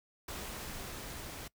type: noise with level ramp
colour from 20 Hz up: pink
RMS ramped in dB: -42 to -45 dBFS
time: 0.28-1.48 s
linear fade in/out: 5 ms
effects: noise-tail reverb RT60 0.1 s tail -22 dB re dry